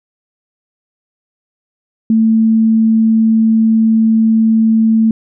sine tone, 222.7 Hz, A3, 21 cents sharp, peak -7 dBFS, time 2.1-5.11 s, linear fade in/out 2 ms, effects none

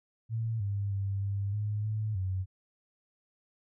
sine tone with pitch steps, 113.1 / 100.4 / 98.5 / 99.6 / 104.9 / 107.7 / 93.9 Hz, A2 / G2 / G2 / G2 / G#2 / A2 / F#2, +48 / +42 / +9 / +28 / +18 / -37 / +26 cents, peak -29 dBFS, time 0.29-2.46 s, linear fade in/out 50 ms, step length 310 ms, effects none

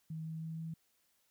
sine tone with pitch steps, 159.4 / 160.42 / 161.44 / 162.47 Hz, D#3 / E3 / E3 / E3, +42 / -47 / -36 / -25 cents, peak -39 dBFS, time 0.1-0.74 s, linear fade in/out 5 ms, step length 160 ms, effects white hiss -75 dBFS RMS until 1.3 s

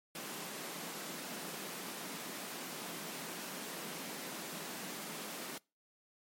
pink high-pass noise, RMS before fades -44 dBFS, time 0.15-5.58 s, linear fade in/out 2 ms, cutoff 160 Hz, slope 48 dB/octave, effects noise-tail reverb RT60 0.3 s tail -26 dB re dry + MP3 64 kbps

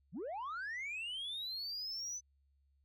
sine linear sweep, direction up, 123.47 to 6100 Hz, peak -37 dBFS, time 0.12-2.21 s, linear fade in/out 50 ms, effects tanh soft clip ceiling -38 dBFS + added 69 Hz sine -70 dBFS peak until 2.84 s

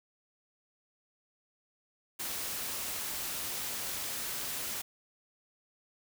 white noise, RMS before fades -37 dBFS, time 2.19-4.82 s, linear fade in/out 10 ms, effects none

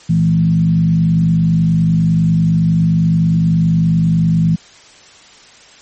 sine tone with frequency modulation, 165.2 Hz, E3, 4 cents sharp, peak -9 dBFS, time 0.09-4.56 s, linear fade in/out 10 ms, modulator 49.8 Hz, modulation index 0.69, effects white hiss -42 dBFS RMS until 5.81 s + MP3 32 kbps

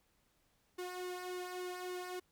sawtooth tone with flanger, 362.3 Hz, F#4, 36 cents flat, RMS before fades -43 dBFS, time 0.78-2.2 s, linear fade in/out 10 ms, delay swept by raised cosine 1.5 to 2.48 ms, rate 3.5 Hz, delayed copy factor -0.65, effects pink hiss -75 dBFS RMS until 2.31 s

